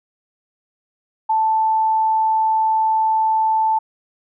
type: tone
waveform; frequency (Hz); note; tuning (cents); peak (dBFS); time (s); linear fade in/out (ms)
sine; 880; A5; 0; -14; 1.29-3.79; 10
effects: none